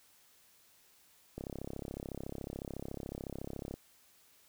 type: click train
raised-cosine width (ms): 2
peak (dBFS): -27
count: 81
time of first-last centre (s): 1.38-3.74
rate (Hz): 33.9
effects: white hiss -65 dBFS RMS until 4.48 s